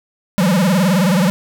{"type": "tone with vibrato", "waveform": "square", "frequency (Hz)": 184.4, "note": "F#3", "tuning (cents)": -6, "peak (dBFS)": -12, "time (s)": [0.38, 1.3], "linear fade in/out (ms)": 0, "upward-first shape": "sine", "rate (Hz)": 19, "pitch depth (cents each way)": 190, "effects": []}